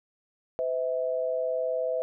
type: tone pair together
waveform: sine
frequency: 507.9 / 647 Hz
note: B4 / E5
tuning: +48 / -32 cents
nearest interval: major third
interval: 420 cents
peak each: -28 / -29 dBFS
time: 0.59-2.02 s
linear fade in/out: 0 ms
effects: none